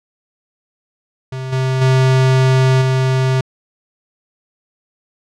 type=tone with level steps; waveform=square; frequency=130.81 Hz; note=C3; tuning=in tune; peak=-23 / -15 / -10 / -13 dBFS; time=1.32-3.41 s; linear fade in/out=5 ms; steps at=1.52 / 1.81 / 2.81 s; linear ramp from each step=10 ms; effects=low-pass 6000 Hz 12 dB/octave